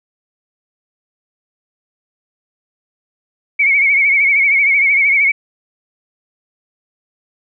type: tone with vibrato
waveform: sine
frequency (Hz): 2227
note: C#7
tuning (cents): +7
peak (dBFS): -9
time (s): 3.59-5.32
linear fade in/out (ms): 10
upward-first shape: triangle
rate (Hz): 13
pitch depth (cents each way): 83
effects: none